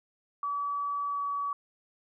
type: tone with pitch glide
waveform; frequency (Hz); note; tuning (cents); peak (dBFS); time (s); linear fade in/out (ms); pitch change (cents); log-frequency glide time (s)
sine; 1145 to 1138.4; D6 to C#6; -44 to +46; -29; 0.43-1.53; 2; -10; 1.08-1.21
effects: none